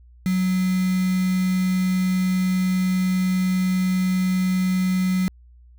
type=tone with quantisation; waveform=sine; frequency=185 Hz; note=F#3; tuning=in tune; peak=-18 dBFS; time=0.26-5.28 s; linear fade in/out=0 ms; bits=5; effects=added 60 Hz sine -46 dBFS peak until 5.78 s